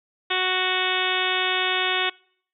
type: harmonic tone with a mistuned harmonic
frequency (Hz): 370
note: F#4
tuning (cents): 0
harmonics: 1 / 2 / 3 / 4 / 5 / 6 / 7 / 8 / 9 / 10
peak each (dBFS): -30 / -30 / -30 / -30 / -30 / -30 / -30 / -30 / -30 / -30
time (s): 0.3-2.1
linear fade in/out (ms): 10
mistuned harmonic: 10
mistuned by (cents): -32
effects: noise-tail reverb RT60 0.6 s tail -25 dB re dry